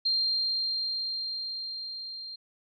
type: tone with level ramp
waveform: sine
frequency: 4186 Hz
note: C8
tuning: in tune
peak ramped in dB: -23 to -38 dBFS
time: 0.05-2.36 s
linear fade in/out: 10 ms
effects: none